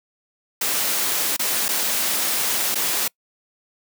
white noise with dropouts, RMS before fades -22 dBFS, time 0.61-3.08 s, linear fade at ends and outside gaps 5 ms, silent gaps 1.366-1.393 / 1.683-1.688 / 2.746-2.754 s, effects noise-tail reverb RT60 0.1 s tail -26 dB re dry + high-pass 200 Hz 12 dB/octave

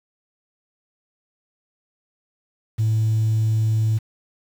sine tone, 110 Hz, A2, in tune, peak -15 dBFS, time 2.78-3.99 s, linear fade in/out 20 ms, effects tanh soft clip ceiling -13 dBFS + 7-bit

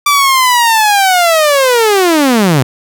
sawtooth linear sweep, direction down, 1174.7 to 119.8 Hz, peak -3 dBFS, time 0.06-2.63 s, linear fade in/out 5 ms, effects none

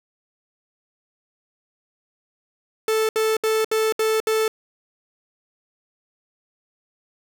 45% pulse tone bursts, 439.2 Hz, A4, 3 cents flat, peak -18 dBFS, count 6, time 2.88-4.48 s, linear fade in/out 2 ms, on 210 ms, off 68 ms, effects none

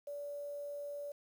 sine tone with quantisation, 576 Hz, D5, 34 cents flat, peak -40 dBFS, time 0.07-1.12 s, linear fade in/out 5 ms, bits 10, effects none

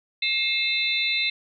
sine tone cluster, 2133 / 2630 / 3599 / 4018 Hz, C7 / E7 / A7 / B7, +33 / -5 / +38 / +29 cents, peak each -27 dBFS, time 0.22-1.3 s, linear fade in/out 5 ms, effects none

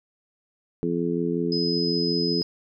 harmonic tone, 85.4 Hz, F2, 38 cents flat, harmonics 2 / 3 / 4 / 5, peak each -28 / -28 / -28 / -28 dBFS, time 0.83-2.42 s, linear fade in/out 0 ms
sine tone, 5040 Hz, D#8, 21 cents sharp, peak -26 dBFS, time 1.52-2.43 s, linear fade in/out 2 ms
effects none

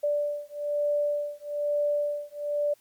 sine beating tone pair, 585 / 586.1 Hz, D5 / D5, -7 / -4 cents, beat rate 1.1 Hz, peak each -28 dBFS, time 0.03-2.74 s, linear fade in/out 10 ms, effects white hiss -63 dBFS RMS until 2.8 s + MP3 96 kbps

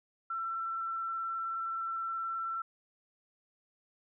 sine tone with vibrato, 1343 Hz, E6, 32 cents sharp, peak -33 dBFS, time 0.3-2.62 s, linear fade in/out 5 ms, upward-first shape sine, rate 19 Hz, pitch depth 13 cents each way, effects none

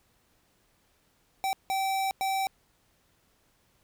square tone bursts at uneven times, 773 Hz, G5, 24 cents flat, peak -27 dBFS, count 3, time 1.44-1.53 / 1.7-2.11 / 2.21-2.47 s, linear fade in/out 0 ms, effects pink hiss -68 dBFS RMS until 3.83 s

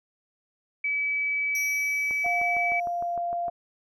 sine tone, 2291 Hz, D7, 44 cents flat, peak -24 dBFS, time 0.84-2.8 s, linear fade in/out 5 ms
sawtooth tone with exponential decay, 5800 Hz, F#8, 35 cents flat, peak -29 dBFS, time 1.55-3.16 s, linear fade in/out 2 ms, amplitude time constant 350 ms
click train, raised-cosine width 1 ms, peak -27 dBFS, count 10, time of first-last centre 2.11-3.482 s, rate 6.56 Hz
sine tone with pitch glide, 703 to 693.3 Hz, F5 to F5, +11 to -13 cents, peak -26 dBFS, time 2.24-3.5 s, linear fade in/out 10 ms, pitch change -24 cents, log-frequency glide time 2.52-3.13 s
effects none

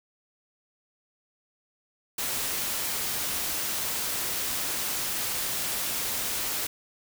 white noise, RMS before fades -30 dBFS, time 2.18-6.67 s, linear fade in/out 5 ms, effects none

